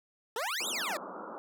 20% pulse exponential two-way sweep, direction up then down, 415.3 to 3951 to 552 Hz, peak -27 dBFS, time 0.36-0.97 s, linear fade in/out 2 ms, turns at 0.68 s
white band-pass noise, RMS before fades -43 dBFS, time 0.6-1.38 s, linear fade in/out 0 ms, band 180 to 1400 Hz, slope 96 dB/octave
effects none

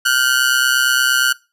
sawtooth ring-modulated tone, 1478 Hz, F#6, 2 cents flat, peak -6 dBFS, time 0.05-1.33 s, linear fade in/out 10 ms, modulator 64.3 Hz, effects noise-tail reverb RT60 0.3 s tail -23 dB re dry + resampled to 32000 Hz

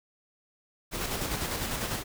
pink noise with tremolo, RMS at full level -31 dBFS, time 0.91-2.04 s, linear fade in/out 50 ms, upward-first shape square, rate 10 Hz, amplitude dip 35%, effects none

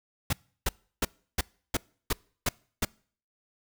pink noise bursts, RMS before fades -26 dBFS, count 8, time 0.3-2.85 s, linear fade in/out 5 ms, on 30 ms, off 330 ms, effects noise-tail reverb RT60 0.5 s tail -26 dB re dry

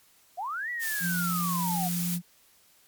sine linear two-way sweep, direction up then down, 654 to 1963 to 695 Hz, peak -30 dBFS, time 0.37-1.89 s, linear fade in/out 20 ms, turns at 0.7 s
blue noise, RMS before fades -33 dBFS, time 0.79-2.19 s, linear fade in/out 50 ms
sine tone, 174.61 Hz, F3, in tune, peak -28 dBFS, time 1-2.22 s, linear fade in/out 50 ms
effects white hiss -61 dBFS RMS until 2.87 s + MP3 96 kbps

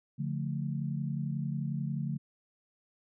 sine chord, D minor, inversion none, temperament equal with one note detuned, 143.4 / 174.61 / 220 Hz, D3 / F3 / A3, -41 / 0 / 0 cents, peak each -33 / -37 / -38 dBFS, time 0.18-2.18 s, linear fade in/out 20 ms, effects none

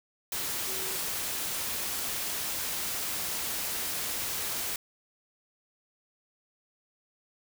sine tone in noise, 378.7 Hz, F#4, 40 cents sharp, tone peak -43 dBFS, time 0.67-0.96 s, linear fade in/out 2 ms, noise white, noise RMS -33 dBFS, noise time 0.32-4.76 s, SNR -13 dB, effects none

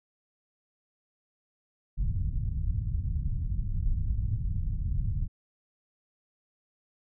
pink low-pass noise, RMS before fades -29 dBFS, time 1.97-5.28 s, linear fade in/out 20 ms, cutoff 130 Hz, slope 24 dB/octave, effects none

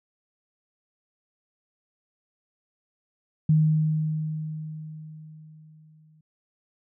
sine tone with exponential decay, 155.56 Hz, D#3, in tune, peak -15 dBFS, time 3.49-6.21 s, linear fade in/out 5 ms, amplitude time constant 590 ms, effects none

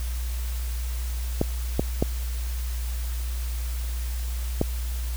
clicks, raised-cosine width 2 ms, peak -7 dBFS, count 4, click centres 1.414 / 1.795 / 2.025 / 4.614 s, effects added 60 Hz sine -26 dBFS peak until 5.16 s + white hiss -41 dBFS RMS until 5.16 s

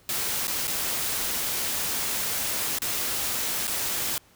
white noise with dropouts, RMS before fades -28 dBFS, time 0.09-4.18 s, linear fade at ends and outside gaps 1 ms, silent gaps 0.471-0.479 / 0.672-0.678 / 2.786-2.819 / 3.671-3.677 s, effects pink hiss -58 dBFS RMS until 4.35 s

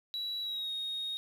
sine tone with pitch glide, 3913 to 3734 Hz, B7 to A#7, -17 to +2 cents, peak -32 dBFS, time 0.14-1.17 s, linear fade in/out 0 ms, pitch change -81 cents, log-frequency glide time 0.42-0.71 s, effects tanh soft clip ceiling -32 dBFS + 10-bit

